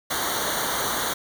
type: noise with comb filter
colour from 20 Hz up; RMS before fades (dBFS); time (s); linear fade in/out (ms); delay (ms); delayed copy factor
pink; -26; 0.1-1.14; 10; 0.39; -0.9
effects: none